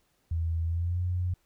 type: tone with pitch glide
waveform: sine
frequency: 82.41 to 89.87 Hz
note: E2 to F#2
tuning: 0 to -50 cents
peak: -26 dBFS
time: 0.31-1.34 s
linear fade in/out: 5 ms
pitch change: +150 cents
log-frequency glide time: 0.65-1.03 s
effects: pink hiss -71 dBFS RMS until 1.45 s